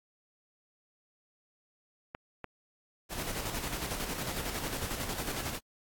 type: clicks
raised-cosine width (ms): 0.5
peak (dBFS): -24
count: 2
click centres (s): 2.149 / 2.443
type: noise with tremolo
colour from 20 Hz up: pink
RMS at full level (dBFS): -35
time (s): 3.09-5.6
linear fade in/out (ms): 50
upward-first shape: square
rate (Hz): 11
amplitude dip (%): 40
effects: AAC 64 kbps